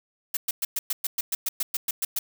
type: noise bursts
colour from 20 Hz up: blue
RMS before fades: -26 dBFS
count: 14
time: 0.34-2.19 s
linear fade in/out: 5 ms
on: 30 ms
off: 110 ms
effects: none